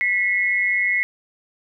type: tone pair together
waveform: sine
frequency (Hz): 1969.9 / 2166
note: B6 / C#7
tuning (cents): -5 / -41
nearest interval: major second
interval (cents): 164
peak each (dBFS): -20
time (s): 0.01-1.03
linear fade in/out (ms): 0
effects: none